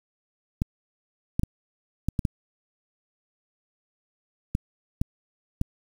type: clicks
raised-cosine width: 5 ms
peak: -11 dBFS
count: 9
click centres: 0.619 / 1.395 / 1.434 / 2.086 / 2.192 / 2.252 / 4.551 / 5.015 / 5.614 s
effects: 7-bit